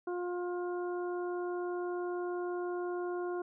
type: harmonic tone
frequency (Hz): 354.8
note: F4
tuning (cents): +27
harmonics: 1 / 2 / 3 / 4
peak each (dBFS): -34 / -43 / -46 / -48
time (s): 0.07-3.42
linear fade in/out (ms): 5
effects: none